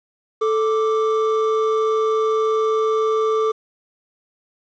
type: tone pair together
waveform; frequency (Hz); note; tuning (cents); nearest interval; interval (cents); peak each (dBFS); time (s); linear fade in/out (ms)
triangle; 439.2 / 1174.7; A4 / D6; -3 / 0; octave + perfect fourth; 1703; -15 / -21; 0.41-3.52; 10
effects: resampled to 16000 Hz + 8-bit